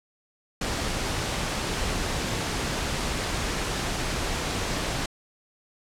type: noise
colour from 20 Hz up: pink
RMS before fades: -28 dBFS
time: 0.61-5.06 s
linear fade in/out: 5 ms
effects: low-pass 8000 Hz 12 dB/octave